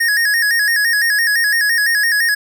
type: tone with vibrato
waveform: square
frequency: 1761 Hz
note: A6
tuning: 1 cent sharp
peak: -13 dBFS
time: 0-2.35 s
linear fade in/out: 10 ms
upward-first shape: square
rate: 5.9 Hz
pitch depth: 85 cents each way
effects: none